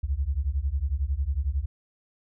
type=beating tone pair; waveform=sine; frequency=64 / 75 Hz; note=C2 / D2; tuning=-38 / +37 cents; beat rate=11 Hz; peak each=-27 dBFS; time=0.03-1.66 s; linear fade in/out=10 ms; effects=none